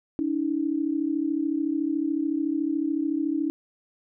sine tone pair together, 286.2 / 320 Hz, D4 / D#4, -45 / +49 cents, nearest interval major second, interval 194 cents, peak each -26 dBFS, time 0.19-3.5 s, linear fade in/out 0 ms, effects none

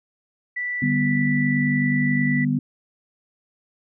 sine tone, 1969 Hz, B6, 6 cents flat, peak -24 dBFS, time 0.56-2.45 s, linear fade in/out 10 ms
sine chord, G major, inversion second, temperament equal with one note detuned, 148.02 / 196 / 246.9 Hz, D3 / G3 / B3, +14 / 0 / 0 cents, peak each -23 / -26 / -21 dBFS, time 0.82-2.59 s, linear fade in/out 5 ms
effects none

